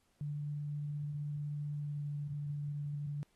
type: tone with pitch glide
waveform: sine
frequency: 146.83 to 145.56 Hz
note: D3 to D3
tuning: 0 to -15 cents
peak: -36 dBFS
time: 0.21-3.23 s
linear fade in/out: 0 ms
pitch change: -15 cents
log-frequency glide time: 1.78-2.05 s
effects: pink hiss -75 dBFS RMS until 3.35 s + AAC 32 kbps